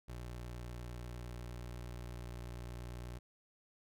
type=tone with vibrato; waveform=25% pulse; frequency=60.2 Hz; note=B1; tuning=44 cents flat; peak=-40 dBFS; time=0.08-3.19 s; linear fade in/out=10 ms; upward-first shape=triangle; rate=8.5 Hz; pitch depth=18 cents each way; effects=none